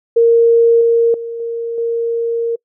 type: tone with level steps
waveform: sine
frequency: 464 Hz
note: A#4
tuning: 8 cents flat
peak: -6 / -8 / -21 / -18 / -14 dBFS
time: 0.16-2.56 s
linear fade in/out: 10 ms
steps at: 0.81 / 1.14 / 1.4 / 1.78 s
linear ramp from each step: 2 ms
effects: noise-tail reverb RT60 0.1 s tail -25 dB re dry